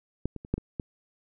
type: clicks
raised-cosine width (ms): 3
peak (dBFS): -15 / -24 / -29 / -12 / -22 / -18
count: 6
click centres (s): 0.256 / 0.363 / 0.449 / 0.54 / 0.58 / 0.798
effects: none